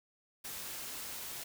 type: noise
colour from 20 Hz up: white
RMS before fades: -43 dBFS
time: 0.44-1.44 s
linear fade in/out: 10 ms
effects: none